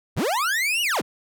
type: linear two-way sweep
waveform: 40% pulse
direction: up then down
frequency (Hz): 44.54 to 2960 to 44.54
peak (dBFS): -20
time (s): 0.16-1.02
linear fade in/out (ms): 20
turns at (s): 0.82
effects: none